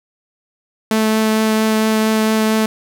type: tone with vibrato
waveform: sawtooth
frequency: 218.6 Hz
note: A3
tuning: 11 cents flat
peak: -9 dBFS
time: 0.91-2.66 s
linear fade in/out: 2 ms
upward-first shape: triangle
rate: 4.4 Hz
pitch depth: 9 cents each way
effects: none

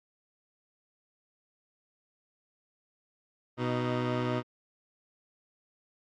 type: tone pair together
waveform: 15% pulse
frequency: 123.5 / 311.2 Hz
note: B2 / D#4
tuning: 0 / 0 cents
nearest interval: octave + major third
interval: 1600 cents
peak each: -23 / -28 dBFS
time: 3.57-4.43 s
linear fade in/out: 50 ms
effects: low-pass 3000 Hz 12 dB/octave + Opus 48 kbps

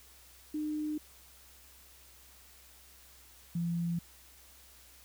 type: tone pair in turn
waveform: sine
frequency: 303.7 / 170.45 Hz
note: D#4 / F3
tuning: -42 / -42 cents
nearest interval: minor seventh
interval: 1000 cents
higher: first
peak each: -32 / -30 dBFS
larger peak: second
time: 0.54-0.98 / 3.55-3.99 s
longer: neither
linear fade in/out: 5 ms
effects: added 64 Hz sine -62 dBFS peak until 5.04 s + white hiss -58 dBFS RMS until 5.04 s

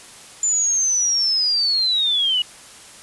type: linear sweep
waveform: sine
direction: down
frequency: 7120 to 2881 Hz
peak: -16 dBFS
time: 0.43-2.42 s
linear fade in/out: 2 ms
effects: white hiss -42 dBFS RMS until 3.02 s + resampled to 24000 Hz

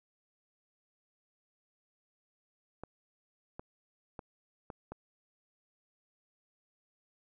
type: clicks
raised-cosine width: 1 ms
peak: -28 dBFS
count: 5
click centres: 2.836 / 3.595 / 4.192 / 4.702 / 4.92 s
effects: none

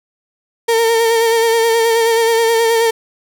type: tone with vibrato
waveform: 35% pulse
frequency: 457 Hz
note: A#4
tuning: 34 cents flat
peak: -9 dBFS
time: 0.68-2.91 s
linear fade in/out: 10 ms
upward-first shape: sine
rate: 9.4 Hz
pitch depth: 33 cents each way
effects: none

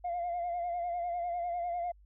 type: tone with vibrato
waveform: sine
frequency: 698.5 Hz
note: F5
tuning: in tune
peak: -30 dBFS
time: 0.04-1.92 s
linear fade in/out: 10 ms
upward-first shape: sine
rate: 10 Hz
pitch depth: 45 cents each way
effects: tanh soft clip ceiling -29 dBFS + added 50 Hz sine -56 dBFS peak until 2.05 s

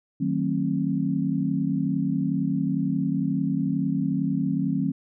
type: chord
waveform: sine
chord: D# diminished seventh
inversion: none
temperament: just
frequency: 155.56 / 186.68 / 224 / 268.8 Hz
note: D#3 / F#3 / A3 / C4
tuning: 0 / +16 / +31 / +47 cents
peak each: -28 / -27 / -30 / -26 dBFS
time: 0.2-4.92 s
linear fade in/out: 10 ms
effects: none

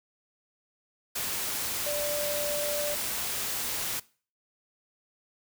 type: tone in noise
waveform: sine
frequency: 587.3 Hz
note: D5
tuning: in tune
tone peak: -30 dBFS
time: 1.86-2.95 s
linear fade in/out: 10 ms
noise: white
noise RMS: -32 dBFS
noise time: 1.15-4 s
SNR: -1 dB
effects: noise-tail reverb RT60 0.4 s tail -21 dB re dry

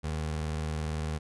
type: tone with vibrato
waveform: 25% pulse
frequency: 77.78 Hz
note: D#2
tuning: in tune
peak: -27 dBFS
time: 0.03-1.19 s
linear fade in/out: 20 ms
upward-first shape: triangle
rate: 20 Hz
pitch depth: 100 cents each way
effects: resampled to 24000 Hz

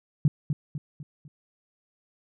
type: tone with echo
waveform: sine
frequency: 146.83 Hz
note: D3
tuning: in tune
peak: -15 dBFS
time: 0.25-0.28 s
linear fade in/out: 2 ms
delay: 250 ms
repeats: 4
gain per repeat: -7 dB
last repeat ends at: 1.28 s
effects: none

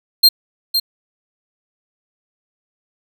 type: tone with echo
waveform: 45% pulse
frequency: 4190 Hz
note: C8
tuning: 2 cents sharp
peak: -5 dBFS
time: 0.23-0.29 s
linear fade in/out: 10 ms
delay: 510 ms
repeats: 1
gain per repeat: -8 dB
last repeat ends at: 0.8 s
effects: none

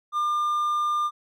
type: tone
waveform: triangle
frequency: 1200 Hz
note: D6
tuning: 37 cents sharp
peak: -20 dBFS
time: 0.12-1.11 s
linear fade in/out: 50 ms
effects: none

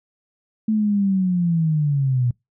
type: linear sweep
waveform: sine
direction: down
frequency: 220 to 119.6 Hz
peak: -16 dBFS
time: 0.68-2.31 s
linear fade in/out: 5 ms
effects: noise-tail reverb RT60 0.2 s tail -26 dB re dry

